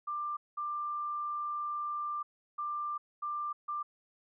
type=tone bursts at uneven times; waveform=sine; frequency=1187 Hz; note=D6; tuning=18 cents sharp; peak=-33 dBFS; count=5; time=0.07-0.37 / 0.57-2.23 / 2.58-2.98 / 3.22-3.53 / 3.68-3.83 s; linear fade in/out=10 ms; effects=none